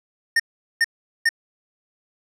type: tone bursts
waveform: square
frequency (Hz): 1827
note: A#6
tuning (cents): -35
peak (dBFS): -15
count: 3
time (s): 0.36-1.291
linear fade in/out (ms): 5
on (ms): 37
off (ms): 410
effects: low-pass 9000 Hz 12 dB/octave